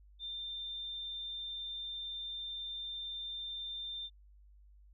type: tone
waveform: sine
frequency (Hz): 3589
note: A7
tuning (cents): +34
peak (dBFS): -39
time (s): 0.19-4.1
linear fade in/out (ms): 50
effects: added 50 Hz sine -57 dBFS peak until 4.93 s